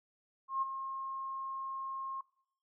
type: tone with ADSR envelope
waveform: sine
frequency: 1072 Hz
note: C6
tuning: 42 cents sharp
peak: -28 dBFS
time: 0.48-2.21 s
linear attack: 140 ms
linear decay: 19 ms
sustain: -9 dB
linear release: 4 ms
effects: noise-tail reverb RT60 0.7 s tail -23 dB re dry